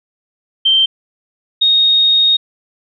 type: tone pair in turn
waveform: sine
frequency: 3133 / 3726 Hz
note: G7 / A#7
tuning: -2 / -2 cents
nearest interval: minor third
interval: 300 cents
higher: second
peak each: -8 dBFS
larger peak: neither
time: 0.65-0.86 / 1.61-2.37 s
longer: second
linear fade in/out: 10 ms
effects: none